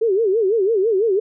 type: tone with vibrato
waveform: sine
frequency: 416.3 Hz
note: G#4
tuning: 4 cents sharp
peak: -14 dBFS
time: 0.01-1.2 s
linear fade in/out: 10 ms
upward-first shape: sine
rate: 6 Hz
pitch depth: 200 cents each way
effects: none